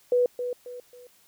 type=tone with echo; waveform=sine; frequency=492.1 Hz; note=B4; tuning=6 cents flat; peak=-18 dBFS; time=0.12-0.26 s; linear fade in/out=2 ms; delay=270 ms; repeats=3; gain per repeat=-9 dB; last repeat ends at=1.07 s; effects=white hiss -60 dBFS RMS until 1.27 s